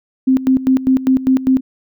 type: tone with tremolo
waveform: sine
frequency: 261.6 Hz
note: C4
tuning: in tune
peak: -8 dBFS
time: 0.27-1.61 s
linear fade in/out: 10 ms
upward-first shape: square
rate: 5 Hz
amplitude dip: 80%
effects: none